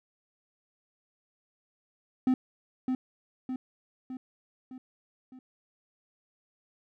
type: tone with echo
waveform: triangle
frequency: 257 Hz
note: C4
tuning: 31 cents flat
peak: -19 dBFS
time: 2.27-2.34 s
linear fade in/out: 2 ms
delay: 610 ms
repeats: 5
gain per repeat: -5 dB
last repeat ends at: 5.39 s
effects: none